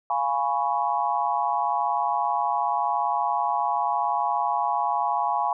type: chord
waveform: sine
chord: C# dominant seventh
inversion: first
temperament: equal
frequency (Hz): 698.5 / 830.6 / 987.8 / 1108.7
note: E#5 / G#5 / B5 / C#6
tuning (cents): 0 / 0 / 0 / 0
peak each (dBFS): -29 / -25 / -27 / -29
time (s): 0.1-5.53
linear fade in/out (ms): 2
effects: none